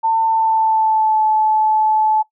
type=tone with pitch glide; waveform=sine; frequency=897 to 865.9 Hz; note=A5 to A5; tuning=+33 to -28 cents; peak=-12 dBFS; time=0.03-2.23 s; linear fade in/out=20 ms; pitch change=-61 cents; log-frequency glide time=0.23-1.23 s; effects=noise-tail reverb RT60 0.1 s tail -18 dB re dry